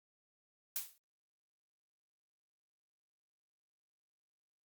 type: noise with exponential decay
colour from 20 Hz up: blue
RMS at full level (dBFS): -34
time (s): 0.76-0.98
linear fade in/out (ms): 1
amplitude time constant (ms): 46
effects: Opus 48 kbps